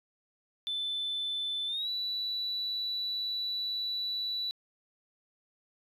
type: tone with pitch glide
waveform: sine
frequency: 3520 to 3951 Hz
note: A7 to B7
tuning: 0 to 0 cents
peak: -30 dBFS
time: 0.67-4.51 s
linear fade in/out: 0 ms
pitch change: +200 cents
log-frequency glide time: 1.67-1.89 s
effects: tanh soft clip ceiling -27 dBFS